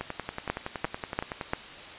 two click trains, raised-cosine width 0.5 ms, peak -11 / -17 dBFS, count 4 / 16, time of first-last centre 0.5-1.534 / 0.01-1.412 s, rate 2.9 / 10.7 Hz, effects white hiss -43 dBFS RMS until 1.98 s + resampled to 8000 Hz

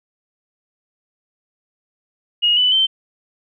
sine tone with pitch steps, 2876 / 2988 / 3104 Hz, F#7 / F#7 / G7, -50 / +16 / -18 cents, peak -12 dBFS, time 2.42-2.87 s, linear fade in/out 20 ms, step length 150 ms, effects none

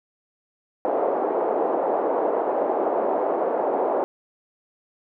white band-pass noise, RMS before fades -23 dBFS, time 0.85-4.04 s, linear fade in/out 0 ms, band 350 to 750 Hz, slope 24 dB/octave, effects none

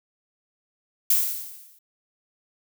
violet noise with exponential decay, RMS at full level -17 dBFS, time 1.1-1.79 s, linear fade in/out 5 ms, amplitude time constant 150 ms, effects none

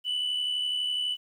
sine tone pair together, 2917 / 2989 Hz, F#7 / F#7, -25 / +17 cents, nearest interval unison, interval 42 cents, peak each -33 / -25 dBFS, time 0.04-1.17 s, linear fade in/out 50 ms, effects tanh soft clip ceiling -24 dBFS + 10-bit

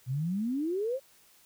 sine exponential sweep, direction up, 120.9 to 559 Hz, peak -28 dBFS, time 0.06-1 s, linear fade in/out 50 ms, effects white hiss -61 dBFS RMS until 1.45 s

